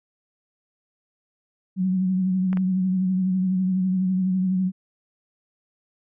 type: tone with vibrato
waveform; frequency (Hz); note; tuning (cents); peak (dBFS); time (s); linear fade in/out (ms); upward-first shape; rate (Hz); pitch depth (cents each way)
sine; 186.2; F#3; +11; -19; 1.76-4.72; 50; triangle; 12; 47
type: clicks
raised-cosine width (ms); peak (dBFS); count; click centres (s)
0.5; -20; 2; 2.53 / 2.572
effects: none